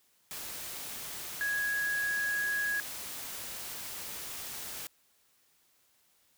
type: tone in noise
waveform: sine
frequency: 1661.2 Hz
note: G#6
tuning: in tune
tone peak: -29 dBFS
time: 1.41-2.8 s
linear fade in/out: 0 ms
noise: white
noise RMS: -41 dBFS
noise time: 0.31-4.87 s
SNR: +9 dB
effects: white hiss -69 dBFS RMS until 6.37 s